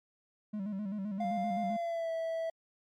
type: tone with vibrato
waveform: triangle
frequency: 201.7 Hz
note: G3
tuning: 50 cents sharp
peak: -32 dBFS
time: 0.53-1.77 s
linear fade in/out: 10 ms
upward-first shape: square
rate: 7.7 Hz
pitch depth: 81 cents each way
type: tone with pitch glide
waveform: triangle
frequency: 698.5 to 655.5 Hz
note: F5 to E5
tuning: 0 to -10 cents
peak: -30 dBFS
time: 1.2-2.5 s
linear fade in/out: 5 ms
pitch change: -110 cents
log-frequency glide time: 1.64-2.11 s
effects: MP3 64 kbps